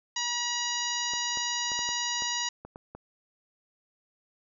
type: harmonic tone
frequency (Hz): 962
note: B5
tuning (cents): -46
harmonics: 1 / 2 / 3 / 4 / 5 / 6 / 7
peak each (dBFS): -36 / -36 / -36 / -36 / -36 / -36 / -36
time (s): 0.16-2.49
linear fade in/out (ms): 5
type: clicks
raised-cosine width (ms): 1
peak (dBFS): -28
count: 9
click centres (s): 1.136 / 1.373 / 1.718 / 1.791 / 1.89 / 2.222 / 2.65 / 2.759 / 2.95
effects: none